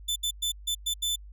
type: tone bursts at uneven times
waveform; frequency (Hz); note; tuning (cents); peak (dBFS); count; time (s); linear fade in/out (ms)
sawtooth; 3520; A7; 0; -23; 6; 0.08-0.16 / 0.23-0.31 / 0.42-0.52 / 0.67-0.75 / 0.86-0.94 / 1.02-1.16; 10
effects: added 50 Hz sine -43 dBFS peak until 1.32 s